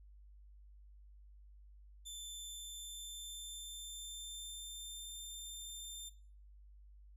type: tone with pitch glide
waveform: 20% pulse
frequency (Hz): 3538 to 3587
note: A7 to A7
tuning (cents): +9 to +33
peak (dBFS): -40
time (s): 2.05-6.1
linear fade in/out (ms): 20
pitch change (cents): +24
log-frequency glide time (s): 2.27-5.23
effects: noise-tail reverb RT60 0.5 s tail -19 dB re dry + added 50 Hz sine -56 dBFS peak until 7.16 s